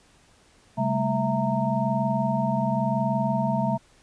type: tone cluster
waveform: sine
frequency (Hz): 133.5 / 199 / 219.9 / 661 / 922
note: C3 / G3 / A3 / E5 / A#5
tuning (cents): +35 / +26 / -1 / +5 / -19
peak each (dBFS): -28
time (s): 0.77-3.78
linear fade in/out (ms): 20
effects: pink hiss -58 dBFS RMS until 4.02 s + resampled to 22050 Hz